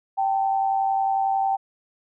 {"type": "tone pair together", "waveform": "sine", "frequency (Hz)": [779, 890], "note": ["G5", "A5"], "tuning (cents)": [-11, 20], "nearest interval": "major second", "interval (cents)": 231, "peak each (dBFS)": [-20, -28], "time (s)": [0.17, 1.57], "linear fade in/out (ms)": 20, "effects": []}